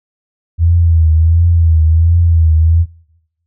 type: tone with vibrato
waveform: sine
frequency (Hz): 82.41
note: E2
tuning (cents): 0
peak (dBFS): -6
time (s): 0.58-2.86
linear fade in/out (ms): 50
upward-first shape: triangle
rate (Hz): 1.4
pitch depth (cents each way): 77
effects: noise-tail reverb RT60 1.0 s tail -24 dB re dry